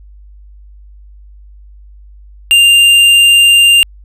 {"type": "tone with hard clipping", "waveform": "sine", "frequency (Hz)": 2794, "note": "F7", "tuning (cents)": 0, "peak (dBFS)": -5, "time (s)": [2.51, 3.83], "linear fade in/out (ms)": 0, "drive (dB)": 8, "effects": ["added 50 Hz sine -34 dBFS peak until 4.04 s"]}